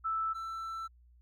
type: tone pair in turn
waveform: sine / triangle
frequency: 1318.5 / 1331.5 Hz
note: E6 / E6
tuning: 0 / +17 cents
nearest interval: unison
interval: 17 cents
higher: second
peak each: -30 / -35 dBFS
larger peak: first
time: 0.04-0.34 / 0.34-0.88 s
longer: second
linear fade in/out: 20 ms
effects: added 60 Hz sine -58 dBFS peak until 1.21 s